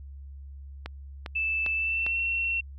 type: click train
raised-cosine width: 0.3 ms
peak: -19 dBFS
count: 4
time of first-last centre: 0.86-2.065 s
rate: 2.49 Hz
type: tone with pitch glide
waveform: sine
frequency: 2637 to 2716 Hz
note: E7 to F7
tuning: 0 to -49 cents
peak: -25 dBFS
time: 1.35-2.61 s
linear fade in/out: 10 ms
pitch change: +51 cents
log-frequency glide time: 1.75-2.19 s
effects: added 69 Hz sine -40 dBFS peak until 2.78 s